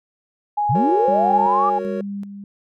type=tone with pitch glide; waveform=sine; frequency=830.6 to 824.9 Hz; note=G#5 to G#5; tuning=0 to -12 cents; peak=-17 dBFS; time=0.57-1.79 s; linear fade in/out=10 ms; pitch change=-12 cents; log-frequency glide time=0.9-1.06 s
type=linear sweep; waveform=sine; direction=up; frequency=101.2 to 1200 Hz; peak=-17 dBFS; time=0.69-1.7 s; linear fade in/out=10 ms
type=chord; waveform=triangle; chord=F# major; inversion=none; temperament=just; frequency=370 / 462.5 / 555 Hz; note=F#4 / A#4 / C#5; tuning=0 / -14 / +2 cents; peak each=-26 dBFS; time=0.75-2.01 s; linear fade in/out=2 ms
type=tone with tremolo; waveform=sine; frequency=200.4 Hz; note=G3; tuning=38 cents sharp; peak=-25 dBFS; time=1.08-2.44 s; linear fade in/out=2 ms; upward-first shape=square; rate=1.3 Hz; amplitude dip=55%
effects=none